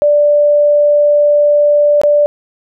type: tone with dropouts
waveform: sine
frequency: 587.3 Hz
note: D5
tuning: in tune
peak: -6 dBFS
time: 0.02-2.26 s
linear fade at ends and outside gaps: 0 ms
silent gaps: 2.015-2.035 s
effects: none